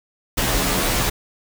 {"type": "noise with comb filter", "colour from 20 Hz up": "pink", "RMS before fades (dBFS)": -20, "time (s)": [0.37, 1.1], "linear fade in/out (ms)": 10, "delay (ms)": 13, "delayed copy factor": -1, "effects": []}